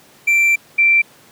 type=tone pair in turn; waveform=triangle / sine; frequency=2349 / 2349 Hz; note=D7 / D7; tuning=0 / 0 cents; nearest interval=unison; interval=0 cents; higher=neither; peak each=-9 dBFS; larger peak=neither; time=0.27-0.56 / 0.78-1.02 s; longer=first; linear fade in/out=10 ms; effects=pink hiss -47 dBFS RMS until 1.31 s + high-pass 150 Hz 12 dB/octave